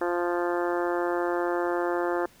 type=harmonic tone; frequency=174.7 Hz; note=F3; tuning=1 cent sharp; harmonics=2 / 3 / 4 / 5 / 6 / 7 / 8 / 9 / 10; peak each=-27 / -31 / -33 / -35 / -37 / -38 / -39 / -40 / -41 dBFS; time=0.01-2.26 s; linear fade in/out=5 ms; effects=pink hiss -56 dBFS RMS until 2.4 s